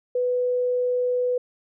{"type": "tone", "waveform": "sine", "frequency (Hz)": 496, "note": "B4", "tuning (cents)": 7, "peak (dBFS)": -20, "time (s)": [0.15, 1.38], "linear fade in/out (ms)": 5, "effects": []}